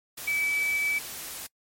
sine tone in noise, 2300 Hz, D7, 37 cents flat, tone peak -24 dBFS, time 0.27-0.99 s, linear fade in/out 10 ms, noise white, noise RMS -38 dBFS, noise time 0.17-1.47 s, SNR +11 dB, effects noise-tail reverb RT60 0.1 s tail -25 dB re dry + MP3 64 kbps

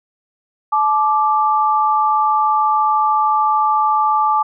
sine tone pair together, 863 / 1176.4 Hz, A5 / D6, -34 / +3 cents, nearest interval perfect fourth, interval 537 cents, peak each -15 dBFS, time 0.72-4.43 s, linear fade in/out 10 ms, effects none

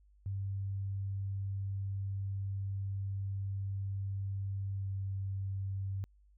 sine tone with pitch glide, 98 to 97.1 Hz, G2 to G2, 0 to -16 cents, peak -34 dBFS, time 0.26-6.04 s, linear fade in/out 0 ms, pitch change -16 cents, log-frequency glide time 4.77-4.86 s, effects added 50 Hz sine -61 dBFS peak until 6.37 s

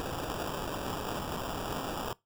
white noise with sample-and-hold, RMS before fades -36 dBFS, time 0-2.13 s, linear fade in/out 0 ms, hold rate 2100 Hz, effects noise-tail reverb RT60 0.2 s tail -22 dB re dry

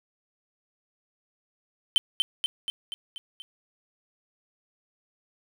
triangle tone with echo, 3087 Hz, G7, 27 cents flat, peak -14 dBFS, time 1.96-1.98 s, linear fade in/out 0 ms, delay 240 ms, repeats 6, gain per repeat -4 dB, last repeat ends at 3.42 s, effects none

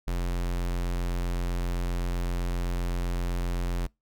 square tone, 43.88 Hz, F1, 9 cents sharp, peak -27 dBFS, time 0.07-3.87 s, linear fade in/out 10 ms, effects noise-tail reverb RT60 0.2 s tail -25 dB re dry

